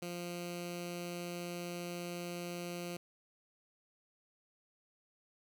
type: tone with notch filter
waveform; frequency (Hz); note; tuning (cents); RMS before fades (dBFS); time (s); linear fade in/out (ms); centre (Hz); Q
10% pulse; 174.61; F3; 0; -42; 0.02-2.97; 5; 940; 1.1
effects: none